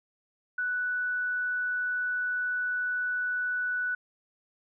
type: tone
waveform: sine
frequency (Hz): 1483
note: F#6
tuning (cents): +4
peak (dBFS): -27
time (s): 0.58-3.95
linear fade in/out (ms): 5
effects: none